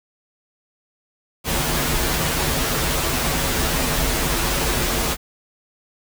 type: noise with comb filter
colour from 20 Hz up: pink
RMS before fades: -21 dBFS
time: 1.44-5.17 s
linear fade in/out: 50 ms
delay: 10 ms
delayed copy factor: -0.75
effects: none